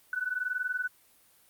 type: tone pair together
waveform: sine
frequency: 1479.3 / 1500 Hz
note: F#6 / F#6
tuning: -1 / +23 cents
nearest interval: unison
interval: 24 cents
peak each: -33 / -32 dBFS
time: 0.13-0.88 s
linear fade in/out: 2 ms
effects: white hiss -62 dBFS RMS until 1.49 s + Opus 32 kbps